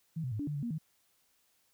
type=tone with pitch steps; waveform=sine; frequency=161.8 / 127.2 / 106.9 / 289.3 / 148 / 142.9 / 236 / 157.5 Hz; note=E3 / C3 / A2 / D4 / D3 / D3 / A#3 / D#3; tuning=-32 / -48 / -49 / -26 / +14 / -47 / +22 / +21 cents; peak=-33 dBFS; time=0.16-0.784 s; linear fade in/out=10 ms; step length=78 ms; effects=white hiss -72 dBFS RMS until 1.73 s